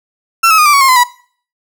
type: tone with pitch steps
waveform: 35% pulse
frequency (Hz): 1348 / 1287.1 / 1229 / 1173.5 / 1120.5 / 1069.9 / 1021.6 / 975.5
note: E6 / E6 / D#6 / D6 / C#6 / C6 / C6 / B5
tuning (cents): +38 / -42 / -22 / -2 / +18 / +38 / -42 / -22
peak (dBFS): -4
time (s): 0.43-1.038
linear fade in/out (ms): 10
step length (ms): 76
effects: noise-tail reverb RT60 0.5 s tail -21 dB re dry